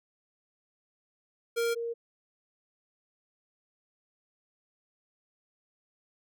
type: tone pair in turn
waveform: square / sine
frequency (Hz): 466.2 / 466.2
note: A#4 / A#4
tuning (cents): 0 / 0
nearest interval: unison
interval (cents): 0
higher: neither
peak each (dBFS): -27 / -31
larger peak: first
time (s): 1.56-1.75 / 1.75-1.94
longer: neither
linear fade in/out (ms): 20
effects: none